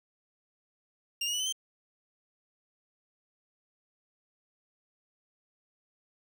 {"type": "tone with pitch steps", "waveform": "25% pulse", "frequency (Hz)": [2794, 2874, 2957, 3042, 3129], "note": ["F7", "F7", "F#7", "F#7", "G7"], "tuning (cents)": [0, 49, -2, 47, -4], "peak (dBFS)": -26, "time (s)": [1.21, 1.525], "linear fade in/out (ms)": 5, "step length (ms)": 63, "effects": []}